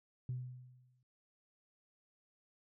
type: tone with exponential decay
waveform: sine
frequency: 125.8 Hz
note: B2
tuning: 32 cents sharp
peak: -34 dBFS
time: 0.29-1.03 s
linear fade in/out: 2 ms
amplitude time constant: 160 ms
effects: tanh soft clip ceiling -32 dBFS